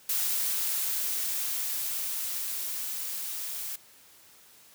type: noise with level ramp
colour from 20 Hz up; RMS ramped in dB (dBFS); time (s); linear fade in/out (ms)
blue; -28 to -36; 0.09-3.76; 5
effects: white hiss -56 dBFS RMS until 4.74 s + high-pass 60 Hz 12 dB/octave